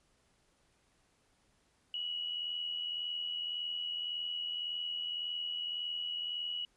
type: tone with amplitude modulation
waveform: sine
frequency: 2924 Hz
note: F#7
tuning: 21 cents flat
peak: -33 dBFS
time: 1.94-6.65 s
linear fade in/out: 2 ms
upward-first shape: sine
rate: 81.8 Hz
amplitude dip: 45%
effects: pink hiss -72 dBFS RMS until 6.76 s + resampled to 24000 Hz